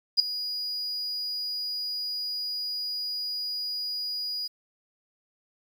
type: tone with ADSR envelope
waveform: sine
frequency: 4900 Hz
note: D#8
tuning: 27 cents flat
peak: -13 dBFS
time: 0.17-4.48 s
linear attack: 28 ms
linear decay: 4 ms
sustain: -16 dB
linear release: 15 ms
effects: 8-bit